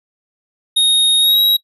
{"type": "tone with pitch glide", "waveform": "square", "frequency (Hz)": [3729, 3840], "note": ["A#7", "B7"], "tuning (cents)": [0, -49], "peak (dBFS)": -10, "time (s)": [0.76, 1.57], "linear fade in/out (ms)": 10, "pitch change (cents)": 51, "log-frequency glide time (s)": [1.19, 1.4], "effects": ["noise-tail reverb RT60 0.1 s tail -23 dB re dry"]}